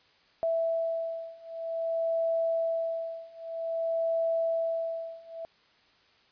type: beating tone pair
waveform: sine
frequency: 659.3 / 659.82 Hz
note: E5 / E5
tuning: 0 / +1 cents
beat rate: 0.52 Hz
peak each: -31 / -30 dBFS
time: 0.43-5.45 s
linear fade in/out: 0 ms
effects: white hiss -63 dBFS RMS until 6.31 s + resampled to 11025 Hz